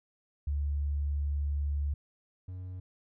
sine / triangle tone pair in turn, 72 / 91.89 Hz, D2 / F#2, -34 / -11 cents, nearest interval major third, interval 423 cents, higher second, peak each -28 / -36 dBFS, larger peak first, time 0.47-1.94 / 2.48-2.8 s, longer first, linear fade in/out 5 ms, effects none

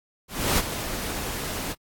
pink noise with ADSR envelope, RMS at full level -21 dBFS, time 0.28-1.75 s, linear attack 300 ms, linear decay 38 ms, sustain -10 dB, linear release 38 ms, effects AAC 64 kbps

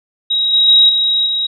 sine tone with level steps, 3817 Hz, A#7, 40 cents sharp, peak -12 / -8 / -5 / -11 / -14 dBFS, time 0.3-1.47 s, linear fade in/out 10 ms, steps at 0.53 / 0.68 / 0.89 / 1.26 s, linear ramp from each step 5 ms, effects none

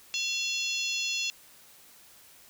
harmonic tone with a mistuned harmonic, 852 Hz, G#5, 44 cents sharp, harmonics 3 / 4 / 5 / 6 / 7 / 8, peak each -32 / -34 / -36 / -38 / -39 / -40 dBFS, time 0.14-1.3 s, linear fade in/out 0 ms, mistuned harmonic 3, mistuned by +110 cents, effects white hiss -55 dBFS RMS until 2.49 s

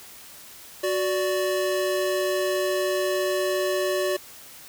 square tone pair together, 370 / 584.3 Hz, F#4 / D5, 0 / -9 cents, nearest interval minor sixth, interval 791 cents, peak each -26 dBFS, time 0.83-4.17 s, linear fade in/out 10 ms, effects white hiss -45 dBFS RMS until 4.68 s

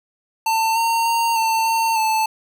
square tone with pitch steps, 895 / 916 / 923 / 897 / 905 / 879 Hz, A5 / A#5 / A#5 / A5 / A5 / A5, +29 / -31 / -17 / +33 / +48 / -2 cents, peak -17 dBFS, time 0.46-2.26 s, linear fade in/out 5 ms, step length 300 ms, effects none

